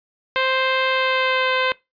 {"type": "tone with pitch glide", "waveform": "10% pulse", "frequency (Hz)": [523.3, 516.1], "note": ["C5", "C5"], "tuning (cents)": [0, -24], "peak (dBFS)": -9, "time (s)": [0.36, 1.72], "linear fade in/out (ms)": 0, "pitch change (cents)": -24, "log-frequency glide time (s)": [0.89, 1.52], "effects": ["noise-tail reverb RT60 0.2 s tail -21 dB re dry", "resampled to 11025 Hz"]}